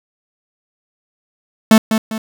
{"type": "tone with echo", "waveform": "45% pulse", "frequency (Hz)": 220, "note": "A3", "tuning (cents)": 0, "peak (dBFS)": -4, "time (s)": [1.71, 1.78], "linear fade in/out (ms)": 2, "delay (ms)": 200, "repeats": 2, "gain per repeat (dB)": -8, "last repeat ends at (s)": 2.18, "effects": []}